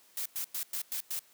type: noise bursts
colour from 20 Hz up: blue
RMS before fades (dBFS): -35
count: 6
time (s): 0.17-1.192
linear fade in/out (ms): 2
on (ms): 87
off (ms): 100
effects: white hiss -62 dBFS RMS until 1.33 s + high-pass 150 Hz 12 dB/octave